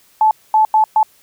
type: tone bursts at uneven times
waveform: sine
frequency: 868 Hz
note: A5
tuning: 24 cents flat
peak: -8 dBFS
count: 4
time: 0.21-0.31 / 0.54-0.65 / 0.74-0.84 / 0.96-1.03 s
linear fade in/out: 2 ms
effects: white hiss -52 dBFS RMS until 1.22 s